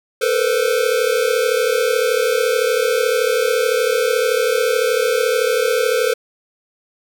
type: tone cluster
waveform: square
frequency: 442.2 / 480.4 / 514 Hz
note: A4 / B4 / C5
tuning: +9 / -48 / -31 cents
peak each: -20 dBFS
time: 0.21-6.14 s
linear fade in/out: 10 ms
effects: none